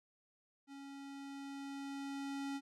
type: tone with level ramp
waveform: square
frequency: 277.2 Hz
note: C#4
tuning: in tune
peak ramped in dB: -50 to -39 dBFS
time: 0.67-2.61 s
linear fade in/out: 50 ms
effects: low-pass 8000 Hz 12 dB/octave